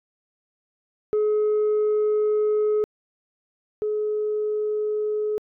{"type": "tone pair in turn", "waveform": "sine", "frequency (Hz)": [424.3, 424.3], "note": ["G#4", "G#4"], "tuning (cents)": [37, 37], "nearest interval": "unison", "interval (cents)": 0, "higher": "neither", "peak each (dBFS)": [-16, -21], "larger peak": "first", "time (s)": [[1.13, 2.84], [3.82, 5.38]], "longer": "first", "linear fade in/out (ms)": 0, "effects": ["tanh soft clip ceiling -17 dBFS"]}